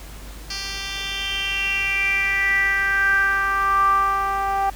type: tone with band-pass filter sweep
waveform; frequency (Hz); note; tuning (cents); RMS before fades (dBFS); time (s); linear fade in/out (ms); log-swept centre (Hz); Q
10% pulse; 392.6; G4; +3; -21; 0.5-4.7; 5; 4400 to 850; 7.1
effects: added 50 Hz sine -36 dBFS peak until 4.75 s + pink hiss -42 dBFS RMS until 4.75 s